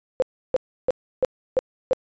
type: tone bursts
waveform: sine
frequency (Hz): 516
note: C5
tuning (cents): -24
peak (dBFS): -15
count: 6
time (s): 0.2-1.932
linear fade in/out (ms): 0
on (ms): 22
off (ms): 320
effects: resampled to 16000 Hz